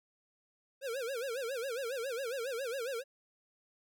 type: tone with vibrato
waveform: square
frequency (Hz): 501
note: B4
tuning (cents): +25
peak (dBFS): -36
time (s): 0.81-3.04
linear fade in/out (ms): 50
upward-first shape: sine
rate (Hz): 7.3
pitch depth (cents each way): 190
effects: none